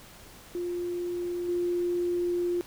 sine tone with level steps, 351.1 Hz, F4, 9 cents sharp, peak -29 / -25 dBFS, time 0.55-2.61 s, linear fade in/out 0 ms, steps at 1.48 s, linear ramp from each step 10 ms, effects pink hiss -50 dBFS RMS until 2.66 s

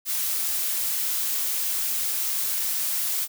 blue noise, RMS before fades -26 dBFS, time 0.05-3.28 s, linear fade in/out 50 ms, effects none

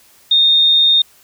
sine tone, 3671 Hz, A#7, 27 cents flat, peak -8 dBFS, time 0.31-1.02 s, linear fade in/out 5 ms, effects white hiss -49 dBFS RMS until 1.23 s

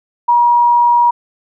sine tone, 956 Hz, A#5, 43 cents sharp, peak -7 dBFS, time 0.28-1.11 s, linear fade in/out 10 ms, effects none

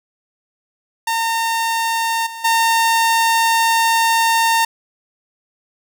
sawtooth tone with level steps, 912 Hz, A#5, 38 cents flat, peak -13 / -25 / -9 dBFS, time 1.07-4.65 s, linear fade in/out 5 ms, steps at 2.26 / 2.44 s, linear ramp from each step 10 ms, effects none

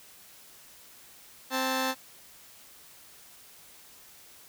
10% pulse tone pair together, 261.6 / 880 Hz, C4 / A5, 0 / 0 cents, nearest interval octave + major sixth, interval 2100 cents, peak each -20 / -24 dBFS, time 1.5-1.95 s, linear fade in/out 50 ms, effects white hiss -53 dBFS RMS until 4.48 s

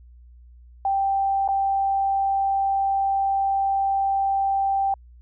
sine tone with dropouts, 784 Hz, G5, in tune, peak -19 dBFS, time 0.85-4.94 s, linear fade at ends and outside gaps 2 ms, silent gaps 1.478-1.487 s, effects added 60 Hz sine -45 dBFS peak until 5.21 s

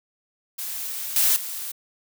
blue noise with level steps, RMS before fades -31 / -19 / -32 dBFS, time 0.58-1.72 s, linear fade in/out 10 ms, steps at 1.16 / 1.36 s, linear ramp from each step 2 ms, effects none

